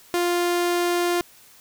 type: tone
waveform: sawtooth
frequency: 350 Hz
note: F4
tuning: 4 cents sharp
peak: -16 dBFS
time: 0.14-1.21 s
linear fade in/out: 0 ms
effects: white hiss -51 dBFS RMS until 1.6 s